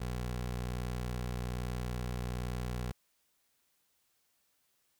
20% pulse tone, 61.2 Hz, B1, 15 cents flat, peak -30 dBFS, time 0-2.92 s, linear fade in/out 10 ms, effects white hiss -75 dBFS RMS until 4.99 s

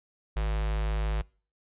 square tone with notch filter, 53 Hz, G#1, 36 cents sharp, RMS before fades -28 dBFS, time 0.36-1.22 s, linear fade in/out 10 ms, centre 240 Hz, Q 1.1, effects noise-tail reverb RT60 0.4 s tail -24 dB re dry + resampled to 8000 Hz

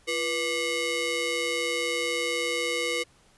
sawtooth ring-modulated tone, 832 Hz, G#5, 3 cents sharp, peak -19 dBFS, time 0.07-3.04 s, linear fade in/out 20 ms, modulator 1320 Hz, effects pink hiss -60 dBFS RMS until 3.37 s + resampled to 24000 Hz

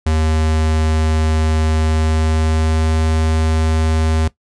square tone with pitch glide, 78.7 to 79.43 Hz, D#2 to D#2, +20 to +36 cents, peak -14 dBFS, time 0.06-4.28 s, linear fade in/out 5 ms, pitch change +16 cents, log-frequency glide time 1.78-3.03 s, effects noise-tail reverb RT60 0.1 s tail -17 dB re dry + resampled to 22050 Hz

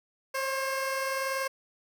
15% pulse tone pair together, 533.6 / 554 Hz, C5 / C#5, +34 / -1 cents, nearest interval minor second, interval 65 cents, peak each -23 / -33 dBFS, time 0.34-1.48 s, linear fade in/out 10 ms, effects none

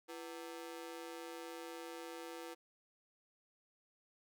sawtooth ring-modulated tone, 415.3 Hz, G#4, in tune, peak -39 dBFS, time 0.08-2.55 s, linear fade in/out 20 ms, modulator 77.6 Hz, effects none

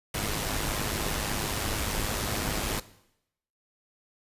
pink noise with amplitude modulation, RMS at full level -28 dBFS, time 0.14-2.8 s, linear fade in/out 5 ms, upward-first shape sine, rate 104 Hz, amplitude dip 50%, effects noise-tail reverb RT60 0.8 s tail -17 dB re dry + resampled to 32000 Hz

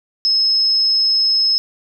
sine tone, 5180 Hz, E8, 31 cents flat, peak -12 dBFS, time 0.25-1.58 s, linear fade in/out 0 ms, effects none

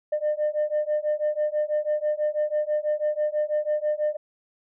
sine beating tone pair, 600 / 606.1 Hz, D5 / D#5, +37 / -46 cents, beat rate 6.1 Hz, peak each -24 dBFS, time 0.12-4.17 s, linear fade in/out 10 ms, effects tanh soft clip ceiling -18 dBFS

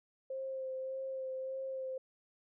sine tone with vibrato, 527 Hz, C5, 12 cents sharp, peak -37 dBFS, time 0.3-1.98 s, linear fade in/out 5 ms, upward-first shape sine, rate 1.7 Hz, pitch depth 17 cents each way, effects none

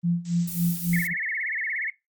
sine tone with tremolo, 172.3 Hz, F3, 23 cents flat, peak -19 dBFS, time 0.03-1.14 s, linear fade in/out 20 ms, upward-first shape sine, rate 3.6 Hz, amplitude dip 90%
violet noise, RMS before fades -33 dBFS, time 0.25-1.07 s, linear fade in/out 2 ms
sine tone with vibrato, 1969 Hz, B6, 6 cents flat, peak -26 dBFS, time 0.93-1.9 s, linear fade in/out 2 ms, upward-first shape sine, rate 17 Hz, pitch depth 210 cents each way
effects noise-tail reverb RT60 0.2 s tail -19 dB re dry + Opus 24 kbps

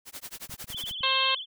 white noise with tremolo, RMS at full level -38 dBFS, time 0.05-0.94 s, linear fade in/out 50 ms, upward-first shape sine, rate 11 Hz, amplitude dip 100%
clicks, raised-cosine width 5 ms, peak -34 dBFS, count 8, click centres 0.496 / 0.54 / 0.643 / 0.702 / 0.746 / 0.839 / 0.911 / 1.008 s
sine tone with vibrato, 3248 Hz, G#7, 39 cents flat, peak -33 dBFS, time 0.7-1.46 s, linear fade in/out 50 ms, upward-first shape sine, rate 18 Hz, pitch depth 130 cents each way
harmonic tone, 530 Hz, C5, 22 cents sharp, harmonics 1 / 2 / 3 / 4 / 5 / 6 / 7 / 8, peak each -37 / -28 / -35 / -36 / -29 / -28 / -32 / -33 dBFS, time 1.03-1.35 s, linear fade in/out 5 ms
effects none

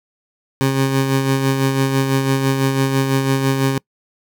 20% pulse tone with tremolo, 134.9 Hz, C#3, 47 cents flat, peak -8 dBFS, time 0.61-3.78 s, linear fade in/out 0 ms, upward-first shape sine, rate 6 Hz, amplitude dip 45%, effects noise-tail reverb RT60 0.1 s tail -25 dB re dry

